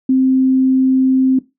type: tone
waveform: sine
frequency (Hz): 261.6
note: C4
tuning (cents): 0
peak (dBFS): -9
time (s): 0.09-1.39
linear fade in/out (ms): 5
effects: noise-tail reverb RT60 0.2 s tail -17 dB re dry